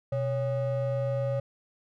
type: ring-modulated tone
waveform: triangle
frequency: 340 Hz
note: F4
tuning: 46 cents flat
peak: -21 dBFS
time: 0.12-1.4 s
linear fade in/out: 5 ms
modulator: 214 Hz
effects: none